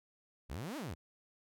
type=exponential two-way sweep; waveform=sawtooth; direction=up then down; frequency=55 to 330 to 65.7 Hz; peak=-36 dBFS; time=0.49-0.95 s; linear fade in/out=20 ms; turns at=0.77 s; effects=none